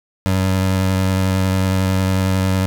25% pulse tone with vibrato, 94.5 Hz, F#2, 37 cents sharp, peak -11 dBFS, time 0.26-2.66 s, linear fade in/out 0 ms, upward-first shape sine, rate 11 Hz, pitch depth 16 cents each way, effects none

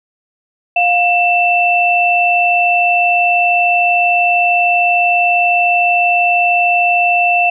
sine tone pair together, 706.4 / 2667 Hz, F5 / E7, +20 / +20 cents, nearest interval octave + major seventh, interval 2300 cents, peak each -12 dBFS, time 0.76-7.5 s, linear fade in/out 5 ms, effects none

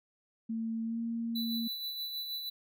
sine tone with pitch glide, 225.6 to 230.7 Hz, A3 to A#3, +44 to -18 cents, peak -32 dBFS, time 0.49-1.68 s, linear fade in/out 10 ms, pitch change +38 cents, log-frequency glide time 0.83-0.99 s
square tone with tremolo, 3973 Hz, B7, 10 cents sharp, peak -35 dBFS, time 1.35-2.5 s, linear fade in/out 10 ms, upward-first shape sine, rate 6.3 Hz, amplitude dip 40%
effects none

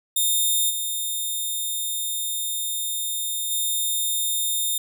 5% pulse tone with level steps, 3640 Hz, A#7, 42 cents flat, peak -11 / -17 / -14 dBFS, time 0.16-4.78 s, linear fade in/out 5 ms, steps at 0.69 / 3.5 s, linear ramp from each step 20 ms, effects none

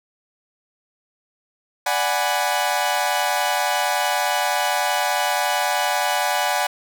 sawtooth chord, G# half-diminished seventh, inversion second, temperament equal, 587.3 / 740 / 830.6 / 987.8 Hz, D5 / F#5 / G#5 / B5, 0 / 0 / 0 / 0 cents, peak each -23 / -19 / -20 / -23 dBFS, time 1.86-6.67 s, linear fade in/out 5 ms, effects none

